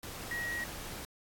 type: tone in noise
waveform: sine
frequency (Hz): 1900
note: A#6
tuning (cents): +33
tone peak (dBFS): -34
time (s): 0.31-0.64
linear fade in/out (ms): 2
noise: pink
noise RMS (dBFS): -43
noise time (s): 0.03-1.05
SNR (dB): +6
effects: AAC 64 kbps